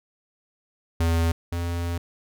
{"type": "tone pair in turn", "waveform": "square", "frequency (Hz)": [83.1, 85.78], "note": ["E2", "F2"], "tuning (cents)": [15, -31], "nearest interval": "minor second", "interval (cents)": 54, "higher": "second", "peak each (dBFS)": [-20, -26], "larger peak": "first", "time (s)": [[1, 1.32], [1.52, 1.98]], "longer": "second", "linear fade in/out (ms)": 5, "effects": []}